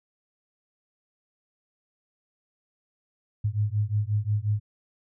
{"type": "beating tone pair", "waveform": "sine", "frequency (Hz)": [102.3, 107.9], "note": ["G#2", "A2"], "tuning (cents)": [-26, -33], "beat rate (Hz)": 5.6, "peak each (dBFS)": -26, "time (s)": [3.44, 4.6], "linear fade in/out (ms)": 10, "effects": []}